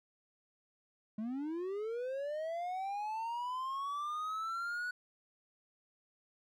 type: linear sweep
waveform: triangle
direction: up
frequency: 207.7 to 1480 Hz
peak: -34 dBFS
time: 1.18-4.91 s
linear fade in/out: 5 ms
effects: none